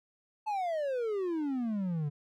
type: exponential sweep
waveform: triangle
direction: down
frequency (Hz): 880 to 141.4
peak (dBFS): -28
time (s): 0.46-2.1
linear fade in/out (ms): 20
effects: none